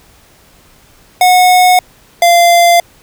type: tone pair in turn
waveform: square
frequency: 730 / 690.7 Hz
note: F#5 / F5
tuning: -24 / -19 cents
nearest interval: minor second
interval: 95 cents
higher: first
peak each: -5 dBFS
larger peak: neither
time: 1.21-1.79 / 2.22-2.8 s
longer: neither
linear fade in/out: 2 ms
effects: pink hiss -45 dBFS RMS until 3.02 s